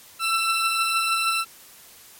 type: beating tone pair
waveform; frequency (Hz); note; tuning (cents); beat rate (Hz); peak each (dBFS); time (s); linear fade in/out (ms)
20% pulse; 1336 / 1342.4; E6 / E6; +23 / +31; 6.4; -16 / -24; 0.19-1.45; 50
effects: white hiss -48 dBFS RMS until 2.19 s + MP3 64 kbps